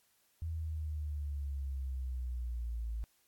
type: exponential sweep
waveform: sine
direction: down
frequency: 82.41 to 55 Hz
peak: -35 dBFS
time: 0.42-3.04 s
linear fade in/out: 0 ms
effects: white hiss -72 dBFS RMS until 3.27 s + AAC 64 kbps